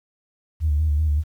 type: tone with vibrato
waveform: sine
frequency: 75.8 Hz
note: D#2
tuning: 45 cents flat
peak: -16 dBFS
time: 0.6-1.24 s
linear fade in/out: 50 ms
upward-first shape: square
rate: 5.2 Hz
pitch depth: 52 cents each way
effects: tanh soft clip ceiling -12 dBFS + 9-bit